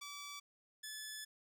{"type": "tone pair in turn", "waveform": "10% pulse", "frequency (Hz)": [1153, 1727.5], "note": ["D6", "A6"], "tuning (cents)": [-32, -32], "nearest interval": "perfect fifth", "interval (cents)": 700, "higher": "second", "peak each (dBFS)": [-38, -36], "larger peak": "second", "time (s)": [[0.01, 0.4], [0.83, 1.25]], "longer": "second", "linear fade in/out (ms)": 10, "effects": []}